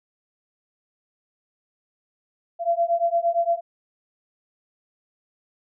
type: beating tone pair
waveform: sine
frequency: 677 / 685.7 Hz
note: E5 / F5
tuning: +46 / -32 cents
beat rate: 8.7 Hz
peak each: -22 dBFS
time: 2.59-3.61 s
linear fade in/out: 50 ms
effects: none